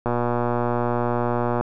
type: click train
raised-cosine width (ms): 1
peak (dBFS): -9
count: 187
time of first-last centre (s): 0.06-1.61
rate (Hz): 120
effects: none